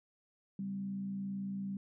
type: tone with frequency modulation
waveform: sine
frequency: 196 Hz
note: G3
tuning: in tune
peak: -36 dBFS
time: 0.59-1.77 s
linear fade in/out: 2 ms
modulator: 57.9 Hz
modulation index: 0.35
effects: none